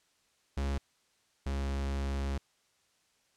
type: tone pair in turn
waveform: 45% pulse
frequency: 69.3 / 68.82 Hz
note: C#2 / C#2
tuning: 0 / -12 cents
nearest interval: unison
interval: 12 cents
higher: first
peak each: -30 / -31 dBFS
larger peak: first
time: 0.57-0.78 / 1.46-2.38 s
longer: second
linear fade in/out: 5 ms
effects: white hiss -71 dBFS RMS until 3.36 s + low-pass 8000 Hz 12 dB/octave